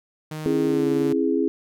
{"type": "tone with pitch glide", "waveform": "sawtooth", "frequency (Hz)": [154.9, 145.36], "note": ["D#3", "D3"], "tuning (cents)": [-7, -17], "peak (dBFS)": -26, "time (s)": [0.31, 1.13], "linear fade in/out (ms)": 5, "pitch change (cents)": -110, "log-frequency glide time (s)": [0.65, 0.88]}
{"type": "chord", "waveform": "sine", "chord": "C augmented", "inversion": "none", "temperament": "equal with one note detuned", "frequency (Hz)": [268.5, 329.6, 415.3], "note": ["C4", "E4", "G#4"], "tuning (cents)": [45, 0, 0], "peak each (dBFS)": -23, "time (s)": [0.46, 1.48], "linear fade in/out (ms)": 0}
{"effects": []}